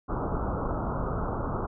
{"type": "low-pass noise", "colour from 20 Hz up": "pink", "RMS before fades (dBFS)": -30, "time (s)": [0.08, 1.67], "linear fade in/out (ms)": 20, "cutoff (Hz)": 1400, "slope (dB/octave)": 96, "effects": []}